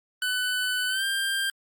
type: tone with pitch glide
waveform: 25% pulse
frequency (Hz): 1499 to 1588.1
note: F#6 to G6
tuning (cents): +22 to +22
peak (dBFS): -21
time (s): 0.22-1.5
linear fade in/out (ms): 2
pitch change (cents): +100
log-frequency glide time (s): 0.88-1.04
effects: Opus 48 kbps